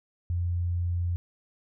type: tone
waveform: sine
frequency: 87.31 Hz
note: F2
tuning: in tune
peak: -25 dBFS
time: 0.3-1.16 s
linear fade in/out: 0 ms
effects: none